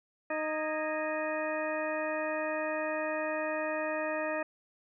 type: harmonic tone with a mistuned harmonic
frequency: 310 Hz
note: D#4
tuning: 6 cents flat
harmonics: 1 / 2 / 3 / 4 / 5 / 6 / 8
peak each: -39 / -33 / -41 / -41 / -44 / -39 / -42 dBFS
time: 0.3-4.43 s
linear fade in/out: 5 ms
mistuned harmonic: 5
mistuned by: +97 cents
effects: none